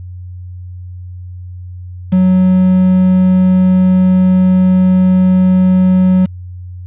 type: tone with quantisation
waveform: triangle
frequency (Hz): 185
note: F#3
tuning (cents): 0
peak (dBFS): -4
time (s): 2.12-6.26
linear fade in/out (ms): 10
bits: 5
effects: added 90 Hz sine -25 dBFS peak until 6.86 s + resampled to 8000 Hz